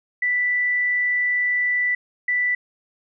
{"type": "tone bursts at uneven times", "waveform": "sine", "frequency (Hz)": 1975.5, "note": "B6", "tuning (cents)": 0, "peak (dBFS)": -18, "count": 2, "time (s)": [[0.22, 1.95], [2.28, 2.55]], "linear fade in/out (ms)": 5, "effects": []}